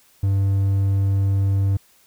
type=tone; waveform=triangle; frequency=98 Hz; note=G2; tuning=in tune; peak=-14 dBFS; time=0.23-1.77 s; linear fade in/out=5 ms; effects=white hiss -56 dBFS RMS until 2.06 s